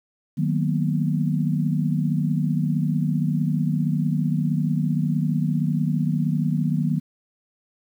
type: chord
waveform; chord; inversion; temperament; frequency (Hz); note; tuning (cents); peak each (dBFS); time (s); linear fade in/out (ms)
sine; B major seventh; first; just; 154.34 / 185.21 / 231.5 / 246.9; D#3 / F#3 / A#3 / B3; -14 / +2 / -12 / 0; -22 / -25 / -28 / -28; 0.37-7; 20
effects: 9-bit